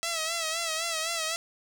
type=tone with vibrato; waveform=5% pulse; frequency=655 Hz; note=E5; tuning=11 cents flat; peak=-17 dBFS; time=0.03-1.36 s; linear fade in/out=0 ms; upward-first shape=sine; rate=3.9 Hz; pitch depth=67 cents each way; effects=8-bit